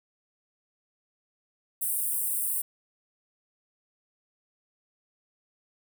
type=high-pass noise; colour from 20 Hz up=pink; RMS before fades=-29 dBFS; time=1.81-2.62 s; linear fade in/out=10 ms; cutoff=8400 Hz; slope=96 dB/octave; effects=none